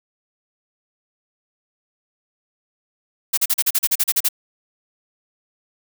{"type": "noise bursts", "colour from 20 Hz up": "blue", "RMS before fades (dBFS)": -17, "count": 12, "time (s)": [3.33, 4.288], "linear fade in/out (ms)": 10, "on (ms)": 45, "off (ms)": 38, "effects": []}